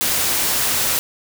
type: noise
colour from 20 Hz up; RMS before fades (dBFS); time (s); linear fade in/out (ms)
white; -19; 0.01-0.99; 0
effects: none